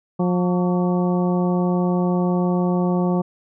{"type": "harmonic tone with a mistuned harmonic", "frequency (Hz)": 178.7, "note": "F3", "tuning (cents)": 40, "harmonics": [1, 2, 3, 4, 5, 6], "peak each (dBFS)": [-18, -24, -28, -30, -32, -34], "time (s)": [0.19, 3.22], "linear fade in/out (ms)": 10, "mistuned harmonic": 6, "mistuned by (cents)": 92, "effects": []}